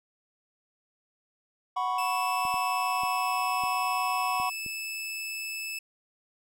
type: chord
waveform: triangle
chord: F# suspended fourth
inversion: none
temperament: equal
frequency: 740 / 987.8 / 1108.7 Hz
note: F#5 / B5 / C#6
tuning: 0 / 0 / 0 cents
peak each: -29 dBFS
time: 1.76-4.5 s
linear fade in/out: 10 ms
type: tone with pitch glide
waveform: sawtooth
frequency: 2637 to 2619 Hz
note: E7 to E7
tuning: 0 to -12 cents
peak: -30 dBFS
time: 1.98-5.79 s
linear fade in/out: 5 ms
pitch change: -12 cents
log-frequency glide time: 2.46-3.41 s
type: clicks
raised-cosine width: 3 ms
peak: -32 dBFS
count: 6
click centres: 2.452 / 2.542 / 3.035 / 3.637 / 4.4 / 4.663 s
effects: none